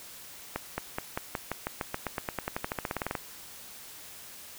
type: accelerating click train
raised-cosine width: 0.5 ms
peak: -15 dBFS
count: 25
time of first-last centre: 0.56-3.152 s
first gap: 220 ms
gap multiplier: 0.93
effects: white hiss -47 dBFS RMS until 4.58 s